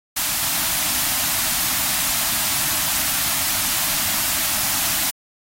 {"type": "band-stop noise", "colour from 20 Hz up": "white", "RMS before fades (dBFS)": -21, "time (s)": [0.16, 5.11], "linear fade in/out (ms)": 10, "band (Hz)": [330, 600], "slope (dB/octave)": 96, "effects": ["AAC 48 kbps"]}